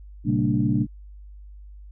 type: tone cluster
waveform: sine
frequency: 117.3 / 136.5 / 196.4 / 229.5 / 295.4 Hz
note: A#2 / C#3 / G3 / A#3 / D4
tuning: +11 / -26 / +4 / -27 / +10 cents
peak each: -25 dBFS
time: 0.24-0.87 s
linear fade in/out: 50 ms
effects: tanh soft clip ceiling -7 dBFS + added 50 Hz sine -40 dBFS peak until 1.91 s